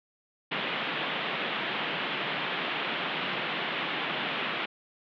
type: band-pass noise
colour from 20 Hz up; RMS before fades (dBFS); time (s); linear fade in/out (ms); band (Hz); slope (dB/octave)
white; -32; 0.51-4.66; 10; 140 to 3400; 48
effects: none